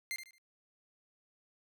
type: tone with echo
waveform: sawtooth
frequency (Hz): 2093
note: C7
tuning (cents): 0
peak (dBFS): -32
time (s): 0.11-0.16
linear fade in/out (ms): 0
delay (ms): 74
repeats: 3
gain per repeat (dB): -10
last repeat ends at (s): 0.382
effects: none